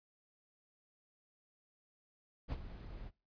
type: noise with ADSR envelope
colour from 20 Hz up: brown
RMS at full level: -36 dBFS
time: 2.48-3.11 s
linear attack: 39 ms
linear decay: 47 ms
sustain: -12 dB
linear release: 41 ms
effects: noise-tail reverb RT60 0.3 s tail -22 dB re dry + resampled to 11025 Hz